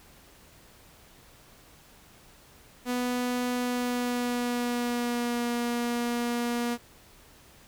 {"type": "tone with pitch glide", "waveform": "sawtooth", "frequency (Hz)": [246.9, 238.8], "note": ["B3", "A#3"], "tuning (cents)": [0, 42], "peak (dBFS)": -23, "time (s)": [2.85, 6.78], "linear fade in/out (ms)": 50, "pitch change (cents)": -58, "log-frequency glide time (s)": [3.53, 5.49], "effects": ["pink hiss -55 dBFS RMS until 7.67 s"]}